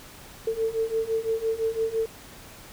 sine beating tone pair, 444.7 / 450.6 Hz, A4 / A4, +18 / +41 cents, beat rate 5.9 Hz, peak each -28 / -26 dBFS, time 0.47-2.06 s, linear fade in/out 5 ms, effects pink hiss -46 dBFS RMS until 2.72 s

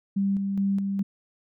sine tone with tremolo, 197.1 Hz, G3, 10 cents sharp, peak -21 dBFS, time 0.16-1.03 s, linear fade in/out 10 ms, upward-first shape square, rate 2.4 Hz, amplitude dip 35%, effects none

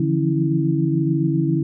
sine tone cluster, 145.4 / 166.9 / 174.1 / 274.9 / 327.1 Hz, D3 / E3 / F3 / C#4 / E4, -17 / +22 / -5 / -14 / -13 cents, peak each -20 / -25 / -27 / -26 / -21 dBFS, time 0-1.63 s, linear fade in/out 5 ms, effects none

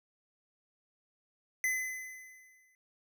square tone with exponential decay, 2028 Hz, B6, 45 cents sharp, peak -28 dBFS, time 1.64-2.75 s, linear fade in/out 1 ms, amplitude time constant 240 ms, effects none

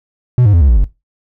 triangle tone with pitch steps, 124.1 / 102.56 / 84.76 / 70.05 / 57.89 / 47.85 Hz, B2 / G#2 / E2 / C#2 / A#1 / G1, +9 / -21 / +49 / +19 / -11 / -41 cents, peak -4 dBFS, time 0.38-0.842 s, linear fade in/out 0 ms, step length 77 ms, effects noise-tail reverb RT60 0.2 s tail -17 dB re dry

